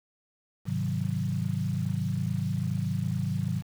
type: chord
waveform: sine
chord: Ab dominant seventh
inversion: none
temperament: equal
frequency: 103.83 / 130.81 / 155.56 / 185 Hz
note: Ab2 / C3 / Eb3 / Gb3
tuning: 0 / 0 / 0 / 0 cents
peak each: -32 dBFS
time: 0.65-3.63 s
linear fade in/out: 50 ms
effects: 8-bit